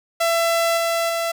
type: tone with level steps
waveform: sawtooth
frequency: 670 Hz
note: E5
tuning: 28 cents sharp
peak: -13 / -15 / -17 dBFS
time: 0.2-1.32 s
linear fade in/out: 10 ms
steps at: 0.77 / 1.09 s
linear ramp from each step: 5 ms
effects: none